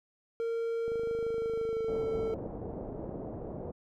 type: tone with pitch glide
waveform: triangle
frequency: 460 to 446.4 Hz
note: A#4 to A4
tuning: -23 to +25 cents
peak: -28 dBFS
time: 0.4-2.34 s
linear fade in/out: 0 ms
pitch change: -52 cents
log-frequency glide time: 1.11-2.05 s
type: click train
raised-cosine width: 2 ms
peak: -31 dBFS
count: 57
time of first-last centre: 0.88-3.042 s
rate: 25.9 Hz
type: low-pass noise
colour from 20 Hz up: white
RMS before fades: -40 dBFS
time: 1.87-3.72 s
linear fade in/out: 20 ms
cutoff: 590 Hz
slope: 24 dB/octave
effects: none